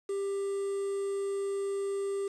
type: tone with quantisation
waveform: triangle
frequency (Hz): 395.9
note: G4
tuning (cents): +17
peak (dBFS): -28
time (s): 0.09-2.28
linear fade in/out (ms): 5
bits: 8
effects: resampled to 24000 Hz